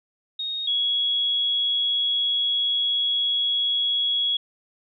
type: tone pair in turn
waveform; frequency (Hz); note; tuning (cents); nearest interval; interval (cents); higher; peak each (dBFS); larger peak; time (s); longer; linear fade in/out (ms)
sine; 3729 / 3339; A#7 / G#7; 0 / +9; major second; 191; first; -26 / -20; second; 0.39-0.67 / 0.67-4.37; second; 5
effects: none